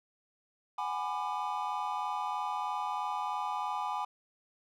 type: chord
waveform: triangle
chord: G# half-diminished seventh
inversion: third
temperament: just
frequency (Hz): 747.5 / 830.6 / 996.7 / 1196.1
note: F#5 / G#5 / B5 / D6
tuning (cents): +17 / 0 / +16 / +31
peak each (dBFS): -39 / -34 / -35 / -37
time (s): 0.78-4.05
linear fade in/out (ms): 5
effects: none